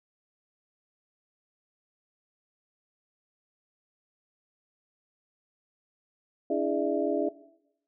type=tone cluster; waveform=sine; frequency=286.3 / 326.3 / 414.2 / 598 / 663 Hz; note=D4 / E4 / G#4 / D5 / E5; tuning=-44 / -18 / -5 / +31 / +10 cents; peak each=-31 dBFS; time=6.5-7.29 s; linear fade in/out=5 ms; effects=noise-tail reverb RT60 0.8 s tail -18 dB re dry